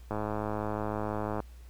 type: click train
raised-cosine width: 1 ms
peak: -19 dBFS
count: 138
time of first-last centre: 0.11-1.402 s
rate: 106 Hz
effects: added 60 Hz sine -46 dBFS peak until 1.69 s + pink hiss -62 dBFS RMS until 1.69 s